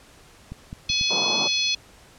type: clicks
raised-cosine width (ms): 5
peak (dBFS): -22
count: 4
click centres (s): 0.52 / 0.729 / 0.9 / 1.012
type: harmonic tone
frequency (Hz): 848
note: G#5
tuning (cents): +36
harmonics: 3 / 4 / 5 / 6 / 7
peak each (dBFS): -27 / -25 / -25 / -33 / -31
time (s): 0.89-1.75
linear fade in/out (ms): 5
type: band-pass noise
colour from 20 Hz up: white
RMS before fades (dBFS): -30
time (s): 1.1-1.48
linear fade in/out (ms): 10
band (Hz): 150 to 1100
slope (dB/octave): 48
effects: pink hiss -51 dBFS RMS until 2.18 s + low-pass 10000 Hz 12 dB/octave